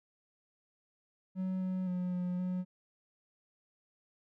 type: tone with pitch steps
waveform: triangle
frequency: 186.8 / 185.7 / 180.5 / 179.4 / 182.4 Hz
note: F#3 / F#3 / F#3 / F3 / F#3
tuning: +17 / +7 / -43 / +47 / -24 cents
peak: -30 dBFS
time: 1.35-2.65 s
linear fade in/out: 50 ms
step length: 260 ms
effects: none